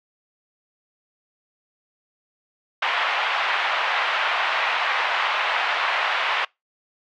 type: band-pass noise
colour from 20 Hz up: pink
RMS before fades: -23 dBFS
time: 2.82-6.45 s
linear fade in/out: 5 ms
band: 770 to 3100 Hz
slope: 24 dB/octave
effects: noise-tail reverb RT60 0.2 s tail -25 dB re dry